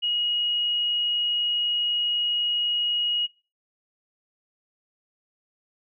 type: tone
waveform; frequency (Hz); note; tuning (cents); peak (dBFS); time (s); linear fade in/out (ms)
sine; 2892; F#7; -40; -22; 0.02-3.27; 20
effects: noise-tail reverb RT60 0.3 s tail -19 dB re dry